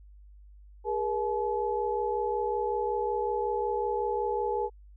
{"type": "tone cluster", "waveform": "sine", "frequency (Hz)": [411, 476.4, 857], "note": ["G#4", "A#4", "A5"], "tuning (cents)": [-18, 38, -46], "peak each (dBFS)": -31, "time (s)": [0.84, 4.7], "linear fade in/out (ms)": 50, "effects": ["added 50 Hz sine -49 dBFS peak until 4.96 s"]}